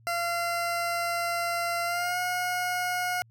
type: tone with pitch glide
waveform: 20% pulse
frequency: 687 to 722 Hz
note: F5 to F#5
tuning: -29 to -43 cents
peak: -22 dBFS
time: 0.07-3.22 s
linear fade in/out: 0 ms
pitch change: +86 cents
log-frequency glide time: 1.85-2.18 s
effects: added 114 Hz sine -55 dBFS peak until 3.3 s